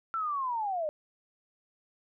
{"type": "linear sweep", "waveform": "sine", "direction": "down", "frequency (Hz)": [1354, 587.3], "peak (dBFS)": -29, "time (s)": [0.14, 0.89], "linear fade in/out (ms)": 0, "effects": []}